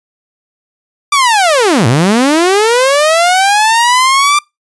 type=linear two-way sweep; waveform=sawtooth; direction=down then up; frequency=1189 to 106.9 to 1189 Hz; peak=-3 dBFS; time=1.12-4.39 s; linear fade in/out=5 ms; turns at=1.87 s; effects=noise-tail reverb RT60 0.2 s tail -25 dB re dry + resampled to 24000 Hz